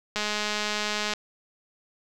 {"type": "click train", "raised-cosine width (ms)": 0.2, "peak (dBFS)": -11, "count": 206, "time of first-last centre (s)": [0.16, 1.136], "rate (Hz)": 210, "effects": []}